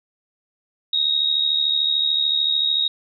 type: tone with amplitude modulation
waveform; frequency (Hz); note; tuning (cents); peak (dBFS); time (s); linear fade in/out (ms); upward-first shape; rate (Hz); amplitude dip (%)
sine; 3762; A#7; +15; -14; 0.93-2.88; 5; sine; 73.5; 65
effects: none